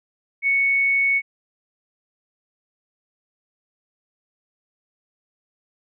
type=tone; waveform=sine; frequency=2217 Hz; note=C#7; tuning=in tune; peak=-16 dBFS; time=0.42-1.22 s; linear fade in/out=50 ms; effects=none